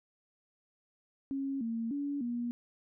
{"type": "tone with pitch steps", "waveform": "sine", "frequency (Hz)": [273.2, 228.5, 284.7, 239.3], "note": ["C#4", "A#3", "C#4", "A#3"], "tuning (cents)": [-25, -34, 46, 46], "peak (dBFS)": -32, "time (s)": [1.31, 2.51], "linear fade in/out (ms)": 0, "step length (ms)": 300, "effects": []}